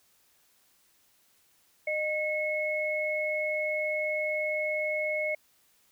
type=tone pair together; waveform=sine; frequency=612.9 / 2184 Hz; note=D#5 / C#7; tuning=-26 / -26 cents; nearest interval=octave + minor seventh; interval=2200 cents; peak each=-30 / -30 dBFS; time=1.87-5.35 s; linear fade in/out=5 ms; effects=white hiss -66 dBFS RMS until 5.91 s